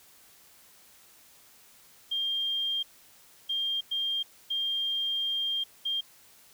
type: tone bursts at uneven times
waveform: sine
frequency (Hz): 3200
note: G7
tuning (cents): +35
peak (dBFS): -27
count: 5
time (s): 2.11-2.83 / 3.49-3.81 / 3.91-4.23 / 4.5-5.64 / 5.85-6.01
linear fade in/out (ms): 10
effects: white hiss -57 dBFS RMS until 6.53 s